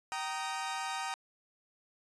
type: chord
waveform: sawtooth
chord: Eb major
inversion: first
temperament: equal with one note detuned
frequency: 773.2 / 932.3 / 1244.5 Hz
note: G5 / Bb5 / Eb6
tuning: -24 / 0 / 0 cents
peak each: -35 / -35 / -37 dBFS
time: 0.12-1.14 s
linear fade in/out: 0 ms
effects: resampled to 22050 Hz